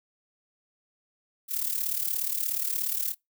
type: noise with amplitude modulation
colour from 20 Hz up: violet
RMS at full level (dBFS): -26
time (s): 1.48-3.15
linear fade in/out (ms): 50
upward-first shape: sine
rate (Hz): 36.9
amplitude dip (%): 75
effects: noise-tail reverb RT60 0.2 s tail -26 dB re dry